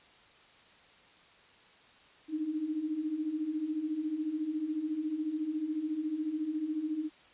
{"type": "beating tone pair", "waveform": "sine", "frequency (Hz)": [298, 312], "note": ["D4", "D#4"], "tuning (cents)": [25, 5], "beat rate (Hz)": 14, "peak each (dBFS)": [-38, -32], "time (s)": [2.28, 7.1], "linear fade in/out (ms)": 50, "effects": ["white hiss -59 dBFS RMS until 7.33 s", "resampled to 8000 Hz"]}